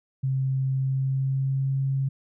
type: tone with pitch glide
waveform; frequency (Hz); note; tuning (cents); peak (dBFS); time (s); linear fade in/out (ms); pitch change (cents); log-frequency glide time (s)
sine; 133.1 to 135.43; C3 to C#3; +30 to -40; -22; 0.23-2.09; 10; +30; 0.76-1.78
effects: none